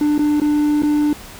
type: tone with dropouts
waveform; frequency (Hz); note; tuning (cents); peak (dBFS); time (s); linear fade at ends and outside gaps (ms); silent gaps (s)
triangle; 297; D4; +20; -11; 0.01-1.13; 2; 0.18-0.192 / 0.4-0.417 / 0.822-0.833
effects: pink hiss -37 dBFS RMS until 1.39 s